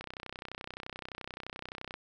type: click train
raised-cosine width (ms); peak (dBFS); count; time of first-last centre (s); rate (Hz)
0.3; -24; 62; 0.01-1.94; 31.6
effects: none